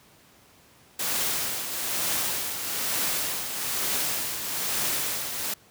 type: noise with tremolo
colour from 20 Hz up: white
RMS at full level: -26 dBFS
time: 0.99-5.54 s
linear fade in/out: 5 ms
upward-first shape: triangle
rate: 1.1 Hz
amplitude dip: 55%
effects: pink hiss -56 dBFS RMS until 5.7 s + high-pass 80 Hz 12 dB/octave